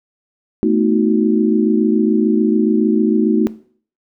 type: chord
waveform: sine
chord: B dominant seventh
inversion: third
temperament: equal with one note detuned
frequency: 220 / 246.9 / 315.1 / 370 Hz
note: A3 / B3 / D#4 / F#4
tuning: 0 / 0 / +22 / 0 cents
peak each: -16 / -21 / -16 / -17 dBFS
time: 0.63-3.47 s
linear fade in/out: 0 ms
effects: noise-tail reverb RT60 0.5 s tail -18 dB re dry